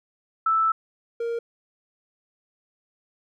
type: tone pair in turn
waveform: sine / triangle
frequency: 1318.5 / 466.2 Hz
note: E6 / A#4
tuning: 0 / 0 cents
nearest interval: octave + tritone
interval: 1800 cents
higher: first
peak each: -18 / -23 dBFS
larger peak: first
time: 0.46-0.72 / 1.2-1.39 s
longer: first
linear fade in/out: 5 ms
effects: none